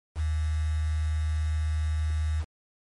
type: tone with quantisation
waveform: sine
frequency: 77.78 Hz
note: D#2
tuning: in tune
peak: -24 dBFS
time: 0.15-2.45 s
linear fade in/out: 50 ms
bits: 7
effects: MP3 48 kbps